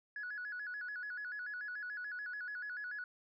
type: tone with vibrato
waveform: sine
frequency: 1575 Hz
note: G6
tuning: 8 cents sharp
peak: -39 dBFS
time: 0.16-3.04 s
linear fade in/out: 2 ms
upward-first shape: square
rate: 6.9 Hz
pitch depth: 120 cents each way
effects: tanh soft clip ceiling -36 dBFS